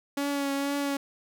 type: tone with vibrato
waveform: sawtooth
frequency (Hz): 280.7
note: C#4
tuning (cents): +22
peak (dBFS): -23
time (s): 0.17-0.97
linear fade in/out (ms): 5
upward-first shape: triangle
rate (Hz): 2.1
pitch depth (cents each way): 27
effects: none